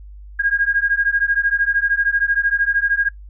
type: beating tone pair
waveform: sine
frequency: 1623 / 1636 Hz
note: G#6 / G#6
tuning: -40 / -26 cents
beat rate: 13 Hz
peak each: -18 dBFS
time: 0.39-3.09 s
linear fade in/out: 10 ms
effects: noise-tail reverb RT60 0.1 s tail -19 dB re dry + added 50 Hz sine -35 dBFS peak until 3.29 s